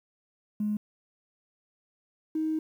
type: tone pair in turn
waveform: triangle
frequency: 210 / 314.6 Hz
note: G#3 / D#4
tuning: +19 / +19 cents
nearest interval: perfect fifth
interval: 700 cents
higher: second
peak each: -22 dBFS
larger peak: neither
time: 0.6-0.77 / 2.35-2.59 s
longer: second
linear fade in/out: 5 ms
effects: tanh soft clip ceiling -24 dBFS + 10-bit